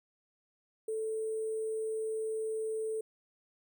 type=tone with sample-and-hold; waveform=sine; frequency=439.9 Hz; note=A4; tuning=in tune; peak=-32 dBFS; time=0.88-3.01 s; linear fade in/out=5 ms; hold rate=8820 Hz; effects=none